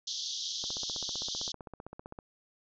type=band-pass noise; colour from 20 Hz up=pink; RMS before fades=-37 dBFS; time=0.07-1.52 s; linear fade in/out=5 ms; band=3200 to 6400 Hz; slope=96 dB/octave
type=click train; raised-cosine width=1 ms; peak=-29 dBFS; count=25; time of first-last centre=0.64-2.188 s; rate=15.5 Hz
effects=none